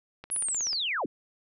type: click train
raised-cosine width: 0.3 ms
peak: -26 dBFS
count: 9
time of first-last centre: 0.24-0.731 s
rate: 16.3 Hz
type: linear sweep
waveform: sine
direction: down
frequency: 10820 to 176.6 Hz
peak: -27 dBFS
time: 0.31-1.06 s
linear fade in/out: 5 ms
effects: none